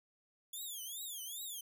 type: tone with vibrato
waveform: 5% pulse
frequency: 3400 Hz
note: G#7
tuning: 40 cents sharp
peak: -35 dBFS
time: 0.53-1.61 s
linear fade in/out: 5 ms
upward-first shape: triangle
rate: 2.5 Hz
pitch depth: 240 cents each way
effects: none